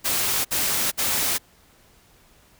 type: noise bursts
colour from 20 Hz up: white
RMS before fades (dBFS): -23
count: 3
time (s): 0.04-1.384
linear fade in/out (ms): 20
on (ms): 410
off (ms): 57
effects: pink hiss -56 dBFS RMS until 2.59 s